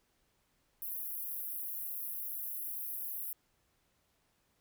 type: high-pass noise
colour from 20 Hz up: pink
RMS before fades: -40 dBFS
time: 0.82-3.33 s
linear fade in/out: 2 ms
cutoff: 11000 Hz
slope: 96 dB/octave
effects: pink hiss -75 dBFS RMS until 4.6 s